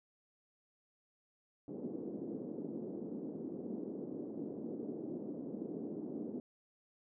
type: band-pass noise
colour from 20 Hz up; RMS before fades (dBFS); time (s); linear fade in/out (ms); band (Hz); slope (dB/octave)
pink; -43; 1.68-6.4; 2; 220 to 410; 24
effects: none